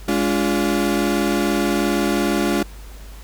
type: chord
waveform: 35% pulse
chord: D diminished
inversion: second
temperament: equal with one note detuned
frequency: 207.7 / 286.6 / 349.2 Hz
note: Ab3 / D4 / F4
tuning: 0 / -42 / 0 cents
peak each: -20 dBFS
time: 0.08-2.63 s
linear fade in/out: 5 ms
effects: added 50 Hz sine -35 dBFS peak until 3.23 s + pink hiss -45 dBFS RMS until 3.23 s